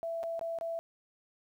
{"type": "tone with dropouts", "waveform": "sine", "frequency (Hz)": 665, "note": "E5", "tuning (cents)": 15, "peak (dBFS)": -33, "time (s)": [0.03, 0.79], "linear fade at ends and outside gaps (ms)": 0, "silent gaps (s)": [[0.231, 0.237], [0.393, 0.412], [0.587, 0.611]], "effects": ["11-bit"]}